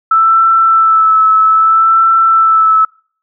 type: tone with vibrato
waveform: sine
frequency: 1318.5 Hz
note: E6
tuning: in tune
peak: -5 dBFS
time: 0.11-2.85 s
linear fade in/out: 5 ms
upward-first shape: sine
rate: 0.62 Hz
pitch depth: 24 cents each way
effects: noise-tail reverb RT60 0.5 s tail -26 dB re dry